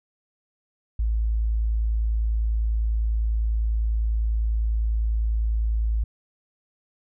sine tone, 55 Hz, A1, in tune, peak -20 dBFS, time 0.99-6.04 s, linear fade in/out 5 ms, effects none

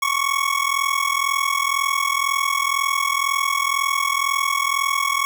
25% pulse ring-modulated tone, 1108.7 Hz, C#6, in tune, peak -12 dBFS, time 0.02-5.25 s, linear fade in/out 0 ms, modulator 21 Hz, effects none

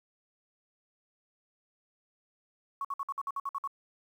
sine tone bursts, 1108.7 Hz, C#6, in tune, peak -31 dBFS, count 10, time 2.81-3.675 s, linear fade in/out 2 ms, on 37 ms, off 55 ms, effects 10-bit

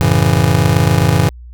square chord, F# minor seventh, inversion none, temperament just, 92.5 / 111 / 138.75 / 166.5 Hz, F#2 / A2 / C#3 / E3, 0 / +16 / +2 / +18 cents, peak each -16 dBFS, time 0.01-1.29 s, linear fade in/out 0 ms, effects added 60 Hz sine -31 dBFS peak until 1.53 s

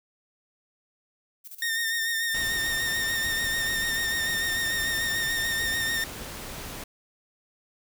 violet noise with tremolo, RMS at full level -41 dBFS, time 1.44-6.04 s, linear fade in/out 20 ms, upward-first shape square, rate 14 Hz, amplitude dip 75%
sawtooth tone with vibrato, 1829 Hz, A#6, 33 cents flat, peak -22 dBFS, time 1.62-6.04 s, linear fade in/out 2 ms, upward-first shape sine, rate 6.8 Hz, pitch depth 31 cents each way
pink noise, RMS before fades -38 dBFS, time 2.34-6.84 s, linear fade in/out 5 ms
effects none

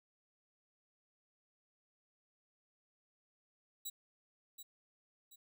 10% pulse tone with echo, 3887 Hz, B7, 28 cents flat, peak -33 dBFS, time 3.85-3.9 s, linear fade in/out 10 ms, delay 730 ms, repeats 2, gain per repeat -8 dB, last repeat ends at 5.36 s, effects none

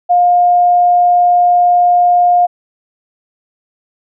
sine tone, 709 Hz, F5, 26 cents sharp, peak -6 dBFS, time 0.09-2.47 s, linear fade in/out 20 ms, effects none

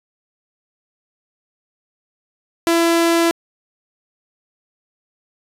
sawtooth tone, 335.6 Hz, E4, 31 cents sharp, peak -9 dBFS, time 2.67-3.31 s, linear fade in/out 0 ms, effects resampled to 32000 Hz

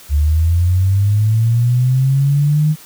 sine linear sweep, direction up, 70.6 to 155.56 Hz, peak -10 dBFS, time 0.09-2.76 s, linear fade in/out 50 ms, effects white hiss -40 dBFS RMS until 2.85 s

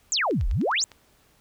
sine exponential two-way sweep, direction down then up, 7720 to 32.48 to 7720 Hz, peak -21 dBFS, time 0.12-0.84 s, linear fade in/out 0 ms, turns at 0.48 s
click train, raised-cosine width 0.2 ms, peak -27 dBFS, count 7, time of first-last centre 0.31-0.917 s, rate 9.88 Hz
effects pink hiss -61 dBFS RMS until 1.4 s

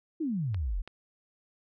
sine exponential sweep, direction down, 341 to 37.07 Hz, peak -28 dBFS, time 0.2-0.82 s, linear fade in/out 10 ms
clicks, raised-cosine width 0.3 ms, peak -28 dBFS, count 2, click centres 0.545 / 0.876 s
effects none

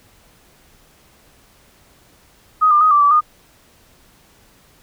sine tone with pitch steps, 1254 / 1197 / 1253 / 1170 / 1154 / 1223 Hz, D#6 / D6 / D#6 / D6 / D6 / D#6, +13 / +33 / +12 / -7 / -31 / -30 cents, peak -9 dBFS, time 2.61-3.21 s, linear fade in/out 20 ms, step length 100 ms, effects pink hiss -52 dBFS RMS until 4.82 s

